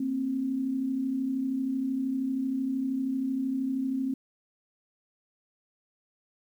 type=tone pair together; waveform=sine; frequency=233.1 / 266 Hz; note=A#3 / C4; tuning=0 / +29 cents; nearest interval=major second; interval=229 cents; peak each=-35 / -27 dBFS; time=0-4.14 s; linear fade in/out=5 ms; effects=10-bit